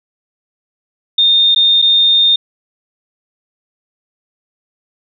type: tone with dropouts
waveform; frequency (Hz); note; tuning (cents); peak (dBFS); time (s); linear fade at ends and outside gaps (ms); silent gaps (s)
sine; 3648; A#7; -38; -7; 1.18-2.36; 5; 1.548-1.56 / 1.818-1.823
effects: none